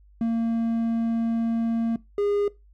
triangle tone pair in turn, 229.1 / 408.2 Hz, A#3 / G#4, -30 / -30 cents, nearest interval minor seventh, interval 1000 cents, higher second, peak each -19 dBFS, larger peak neither, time 0.21-1.96 / 2.18-2.48 s, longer first, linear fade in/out 2 ms, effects noise-tail reverb RT60 0.2 s tail -20 dB re dry + added 50 Hz sine -51 dBFS peak until 2.73 s

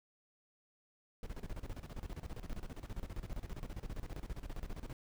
brown noise with tremolo, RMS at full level -41 dBFS, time 1.23-4.93 s, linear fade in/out 2 ms, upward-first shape square, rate 15 Hz, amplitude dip 80%, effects none

